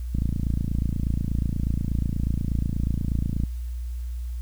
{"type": "click train", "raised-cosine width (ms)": 5, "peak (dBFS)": -13, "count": 94, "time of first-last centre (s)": [0.15, 3.436], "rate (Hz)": 28.3, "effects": ["added 60 Hz sine -28 dBFS peak until 4.41 s", "white hiss -56 dBFS RMS until 4.41 s"]}